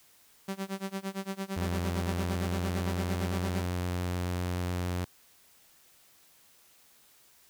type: tone with tremolo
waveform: sawtooth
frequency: 193.8 Hz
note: G3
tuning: 20 cents flat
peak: -27 dBFS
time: 0.48-3.66 s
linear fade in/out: 5 ms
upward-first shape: sine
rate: 8.8 Hz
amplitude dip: 95%
type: tone with pitch glide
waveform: sawtooth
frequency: 87.31 to 89.3 Hz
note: F2 to F2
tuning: 0 to +39 cents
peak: -26 dBFS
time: 1.56-5.05 s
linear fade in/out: 10 ms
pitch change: +39 cents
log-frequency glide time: 1.99-3.47 s
effects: white hiss -61 dBFS RMS until 7.49 s